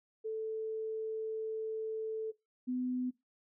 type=tone pair in turn; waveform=sine; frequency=440 / 251.7 Hz; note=A4 / B3; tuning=0 / +33 cents; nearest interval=minor seventh; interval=967 cents; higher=first; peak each=-34 / -32 dBFS; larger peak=second; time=0.24-2.32 / 2.67-3.11 s; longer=first; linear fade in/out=20 ms; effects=noise-tail reverb RT60 0.2 s tail -19 dB re dry